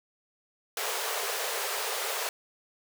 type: high-pass noise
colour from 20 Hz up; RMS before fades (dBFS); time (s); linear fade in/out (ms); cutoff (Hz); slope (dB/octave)
pink; -32; 0.77-2.29; 2; 400; 96
effects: none